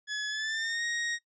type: tone with pitch glide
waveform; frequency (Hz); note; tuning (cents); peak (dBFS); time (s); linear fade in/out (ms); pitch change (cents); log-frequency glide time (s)
sawtooth; 1700 to 1875.4; G#6 to A#6; +40 to +10; -27; 0.07-1.19; 50; +170; 0.29-0.84
effects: noise-tail reverb RT60 0.1 s tail -19 dB re dry + resampled to 16000 Hz

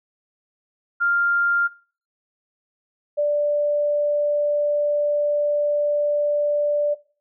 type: tone pair in turn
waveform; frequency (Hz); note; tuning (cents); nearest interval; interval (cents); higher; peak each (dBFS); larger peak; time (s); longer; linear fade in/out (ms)
sine; 1396.9 / 587.3; F6 / D5; 0 / 0; octave + minor third; 1500; first; -17; neither; 1-1.68 / 3.17-6.95; second; 20
effects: noise-tail reverb RT60 0.4 s tail -19 dB re dry

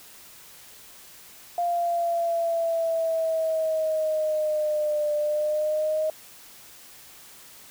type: exponential two-way sweep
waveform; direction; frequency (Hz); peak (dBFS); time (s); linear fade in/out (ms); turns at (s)
sine; down then up; 698.5 to 595 to 626; -22; 1.58-6.1; 2; 5.14
effects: white hiss -48 dBFS RMS until 7.7 s

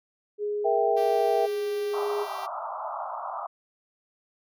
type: tone with pitch glide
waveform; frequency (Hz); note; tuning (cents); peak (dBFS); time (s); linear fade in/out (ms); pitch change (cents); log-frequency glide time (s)
sine; 415.3 to 412.4; G#4 to G#4; 0 to -12; -26; 0.38-2.27; 50; -12; 0.68-1.68
type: chord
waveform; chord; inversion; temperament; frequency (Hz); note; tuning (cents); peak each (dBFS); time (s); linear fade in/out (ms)
sine; E diminished; second; equal; 466.2 / 659.3 / 784; Bb4 / E5 / G5; 0 / 0 / 0; -26; 0.64-1.47; 20
type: tone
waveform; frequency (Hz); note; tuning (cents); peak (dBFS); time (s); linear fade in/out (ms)
5% pulse; 392; G4; 0; -29; 0.96-2.47; 20
type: band-pass noise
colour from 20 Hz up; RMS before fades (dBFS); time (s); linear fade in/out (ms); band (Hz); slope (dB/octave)
pink; -34; 1.93-3.47; 10; 620 to 1300; 96
effects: none

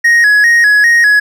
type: tone with vibrato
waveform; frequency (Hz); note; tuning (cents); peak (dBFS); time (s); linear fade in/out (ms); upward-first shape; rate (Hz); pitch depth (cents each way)
triangle; 1774; A6; +14; -3; 0.04-1.2; 10; square; 2.5; 93
effects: none

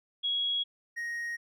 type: tone pair in turn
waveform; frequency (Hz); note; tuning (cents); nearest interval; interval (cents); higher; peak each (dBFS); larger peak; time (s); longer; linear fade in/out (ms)
sine / triangle; 3322 / 1874.1; G#7 / A#6; 0 / +9; minor seventh; 991; first; -27 / -31; first; 0.23-0.64 / 0.96-1.37; neither; 20
effects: none

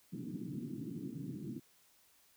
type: band-pass noise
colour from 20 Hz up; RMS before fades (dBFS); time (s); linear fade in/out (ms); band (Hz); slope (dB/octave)
white; -43; 0.12-1.6; 20; 120 to 320; 48
effects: white hiss -68 dBFS RMS until 2.36 s

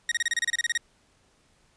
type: tone bursts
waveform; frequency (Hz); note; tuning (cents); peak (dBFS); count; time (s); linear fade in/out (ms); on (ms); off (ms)
sawtooth; 1875; A#6; +10; -19; 13; 0.09-0.776; 2; 26; 29
effects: pink hiss -64 dBFS RMS until 1.76 s + resampled to 22050 Hz

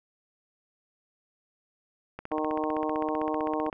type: click train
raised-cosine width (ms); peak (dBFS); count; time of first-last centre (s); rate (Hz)
0.5; -22; 25; 2.19-3.728; 15.6
type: harmonic tone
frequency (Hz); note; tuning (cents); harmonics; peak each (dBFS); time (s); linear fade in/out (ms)
154.3; D#3; -14; 2 / 3 / 4 / 5 / 6 / 7; -31 / -33 / -34 / -35 / -36 / -36; 2.31-3.7; 10
effects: none

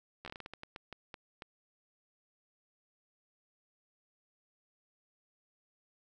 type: slowing click train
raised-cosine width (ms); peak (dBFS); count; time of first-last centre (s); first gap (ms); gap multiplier
0.3; -28; 14; 0.25-1.422; 12; 1.3
effects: none

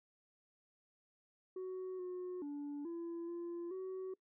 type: tone with pitch steps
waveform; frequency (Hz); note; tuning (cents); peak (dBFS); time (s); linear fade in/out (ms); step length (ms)
sine; 372.1 / 362.9 / 288.9 / 338 / 343.5 / 375.9; F#4 / F#4 / D4 / E4 / F4 / F#4; +10 / -34 / -28 / +43 / -29 / +27; -38; 1.56-4.14; 5; 430
effects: noise-tail reverb RT60 0.1 s tail -24 dB re dry + tanh soft clip ceiling -40 dBFS

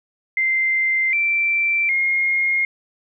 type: tone with pitch steps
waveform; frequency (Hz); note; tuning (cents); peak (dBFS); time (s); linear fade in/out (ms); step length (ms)
sine; 2085 / 2344 / 2140; C7 / D7 / C7; -7 / -4 / +38; -16; 0.37-2.65; 2; 760
effects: none

